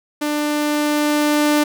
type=tone with level ramp; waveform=sawtooth; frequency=297.2 Hz; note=D4; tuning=21 cents sharp; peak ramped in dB=-15 to -9 dBFS; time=0.21-1.64 s; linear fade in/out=10 ms; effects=none